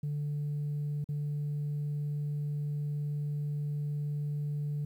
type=tone with dropouts; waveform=sine; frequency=146.83 Hz; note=D3; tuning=in tune; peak=-29 dBFS; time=0.03-4.85 s; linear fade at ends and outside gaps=5 ms; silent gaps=1.043-1.088 s; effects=tanh soft clip ceiling -29 dBFS + 11-bit